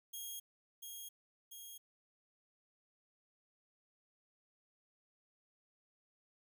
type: tone with echo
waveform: 5% pulse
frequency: 3259 Hz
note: G#7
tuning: 33 cents flat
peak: -35 dBFS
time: 0.13-0.4 s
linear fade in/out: 10 ms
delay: 690 ms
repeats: 2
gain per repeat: -3 dB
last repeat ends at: 1.78 s
effects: none